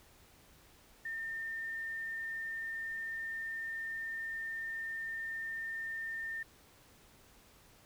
sine tone with quantisation, 1809 Hz, A6, 48 cents sharp, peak -37 dBFS, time 1.05-6.43 s, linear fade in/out 5 ms, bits 11, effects pink hiss -62 dBFS RMS until 7.85 s

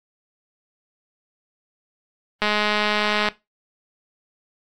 click train, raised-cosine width 0.3 ms, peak -5 dBFS, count 183, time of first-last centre 2.42-3.287 s, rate 210 Hz, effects noise-tail reverb RT60 0.2 s tail -17 dB re dry + AAC 64 kbps

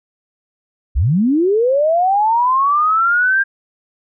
sine linear sweep, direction up, 48.28 to 1610 Hz, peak -11 dBFS, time 0.95-3.44 s, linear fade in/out 20 ms, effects none

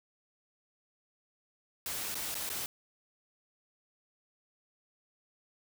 white noise with dropouts, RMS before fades -37 dBFS, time 1.86-2.66 s, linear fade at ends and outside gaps 1 ms, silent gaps 2.144-2.153 / 2.344-2.352 / 2.492-2.5 s, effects none

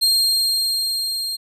40% pulse tone with level ramp, 4208 Hz, C8, 9 cents sharp, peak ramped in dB -12 to -22 dBFS, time 0.01-1.37 s, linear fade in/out 20 ms, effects resampled to 32000 Hz

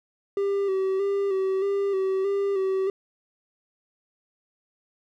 triangle tone with vibrato, 390 Hz, G4, 9 cents flat, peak -20 dBFS, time 0.37-2.9 s, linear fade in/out 2 ms, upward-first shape square, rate 1.6 Hz, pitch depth 35 cents each way, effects none

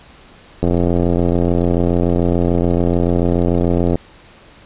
click train, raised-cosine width 2 ms, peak -3 dBFS, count 290, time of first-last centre 0.63-3.956 s, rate 86.9 Hz, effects pink hiss -44 dBFS RMS until 4.65 s + resampled to 8000 Hz

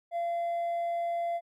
triangle tone with hard clipping, 685 Hz, F5, 34 cents flat, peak -27 dBFS, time 0.11-1.41 s, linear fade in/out 50 ms, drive 1 dB, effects MP3 64 kbps

